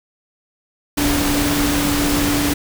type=tone in noise; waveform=sine; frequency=289.1 Hz; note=D4; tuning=27 cents flat; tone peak=-18 dBFS; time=0.97-2.54 s; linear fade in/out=10 ms; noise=pink; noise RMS=-20 dBFS; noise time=0.97-2.54 s; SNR=-1 dB; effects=none